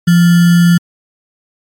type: tone with sample-and-hold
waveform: sine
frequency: 172.3 Hz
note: F3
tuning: 23 cents flat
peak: -4 dBFS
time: 0.07-0.78 s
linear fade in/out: 10 ms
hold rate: 1575 Hz
effects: MP3 64 kbps